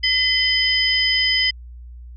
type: tone cluster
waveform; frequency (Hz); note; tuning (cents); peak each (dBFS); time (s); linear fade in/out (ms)
sine; 2029 / 3086 / 5010; B6 / G7 / D#8; +46 / -28 / +11; -20; 0.03-1.51; 10
effects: added 60 Hz sine -35 dBFS peak until 2.16 s